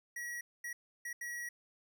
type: tone bursts at uneven times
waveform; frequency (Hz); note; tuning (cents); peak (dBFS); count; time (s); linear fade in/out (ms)
square; 1916; A#6; +47; -40; 4; 0.16-0.41 / 0.64-0.73 / 1.05-1.13 / 1.21-1.49; 5
effects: none